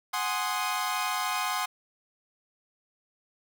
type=chord; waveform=sawtooth; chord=Ab dominant seventh; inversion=third; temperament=equal; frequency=740 / 830.6 / 1046.5 / 1244.5 Hz; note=Gb5 / Ab5 / C6 / Eb6; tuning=0 / 0 / 0 / 0 cents; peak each=-30 / -31 / -28 / -30 dBFS; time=0.13-1.66 s; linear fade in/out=10 ms; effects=none